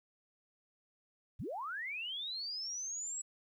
sine linear sweep, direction up, 58.27 to 7810 Hz, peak -38 dBFS, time 1.39-3.22 s, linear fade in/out 10 ms, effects 12-bit

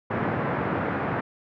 pink band-pass noise, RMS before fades -27 dBFS, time 0.1-1.21 s, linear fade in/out 10 ms, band 110 to 1800 Hz, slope 24 dB/octave, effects none

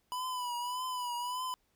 square tone with vibrato, 990 Hz, B5, 4 cents sharp, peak -35 dBFS, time 0.12-1.54 s, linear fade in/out 0 ms, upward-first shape triangle, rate 1.7 Hz, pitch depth 63 cents each way, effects pink hiss -75 dBFS RMS until 1.75 s

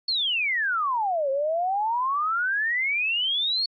sine exponential two-way sweep, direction down then up, 4435 to 530 to 4435 Hz, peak -22 dBFS, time 0.08-3.66 s, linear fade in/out 5 ms, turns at 1.3 s, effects AAC 64 kbps

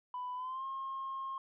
sine tone with pitch glide, 995 to 1072.6 Hz, B5 to C6, +13 to +43 cents, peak -36 dBFS, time 0.14-1.38 s, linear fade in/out 2 ms, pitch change +130 cents, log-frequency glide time 0.35-0.65 s, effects tanh soft clip ceiling -34 dBFS

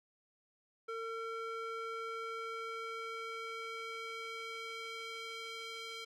square tone with band-pass filter sweep, 453.3 Hz, A#4, 48 cents flat, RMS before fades -43 dBFS, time 0.88-6.05 s, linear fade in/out 10 ms, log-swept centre 1100 to 3200 Hz, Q 1.3, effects none

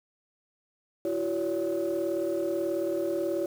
sine tone cluster, 337 / 375.4 / 567 Hz, E4 / F#4 / C#5, +38 / +25 / +39 cents, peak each -29 / -31 / -29 dBFS, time 1.05-3.46 s, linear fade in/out 2 ms, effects tanh soft clip ceiling -21 dBFS + 8-bit

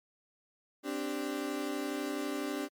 35% pulse chord, C suspended second, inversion none, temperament equal, 261.6 / 293.7 / 392 Hz, C4 / D4 / G4, 0 / 0 / 0 cents, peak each -38 / -34 / -38 dBFS, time 0.83-2.69 s, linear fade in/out 50 ms, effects MP3 96 kbps

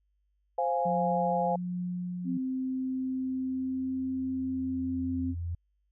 sine chord, F minor, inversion second, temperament equal, 523.3 / 698.5 / 830.6 Hz, C5 / F5 / Ab5, 0 / 0 / 0 cents, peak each -30 dBFS, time 0.58-1.56 s, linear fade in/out 5 ms
sine tone with tremolo, 178.7 Hz, F3, 40 cents sharp, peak -30 dBFS, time 0.85-2.38 s, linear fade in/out 10 ms, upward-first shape triangle, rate 1.3 Hz, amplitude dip 30%
sine tone with pitch glide, 260 to 261.5 Hz, C4 to C4, -11 to -1 cents, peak -29 dBFS, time 2.24-5.35 s, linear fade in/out 50 ms, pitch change +10 cents, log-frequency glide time 3.44-3.99 s
sine tone with exponential growth, 85.5 Hz, F2, 36 cents flat, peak -30 dBFS, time 2.28-5.55 s, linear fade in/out 5 ms, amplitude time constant 710 ms
effects added 50 Hz sine -70 dBFS peak until 5.91 s

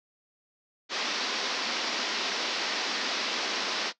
white band-pass noise, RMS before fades -31 dBFS, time 0.89-3.93 s, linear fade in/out 50 ms, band 210 to 5500 Hz, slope 48 dB/octave, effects noise-tail reverb RT60 0.1 s tail -17 dB re dry

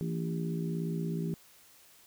harmonic tone with a mistuned harmonic, 56.8 Hz, A#1, 44 cents flat, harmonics 3 / 4 / 5 / 6 / 7, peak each -32 / -40 / -43 / -44 / -41 dBFS, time 0.01-1.34 s, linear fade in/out 0 ms, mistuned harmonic 3, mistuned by -52 cents, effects white hiss -59 dBFS RMS until 2.06 s

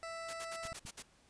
20% pulse tone, 661 Hz, E5, 5 cents sharp, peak -37 dBFS, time 0.03-0.73 s, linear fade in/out 0 ms
white noise bursts, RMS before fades -45 dBFS, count 7, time 0.28-1.026 s, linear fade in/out 10 ms, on 56 ms, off 59 ms
clicks, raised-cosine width 5 ms, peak -38 dBFS, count 3, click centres 0.653 / 0.721 / 0.852 s
effects pink hiss -67 dBFS RMS until 1.29 s + resampled to 22050 Hz

